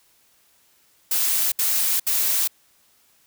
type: noise bursts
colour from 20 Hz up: blue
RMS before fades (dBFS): -21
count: 3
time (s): 1.11-2.476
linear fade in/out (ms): 5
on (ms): 410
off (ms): 68
effects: white hiss -60 dBFS RMS until 3.26 s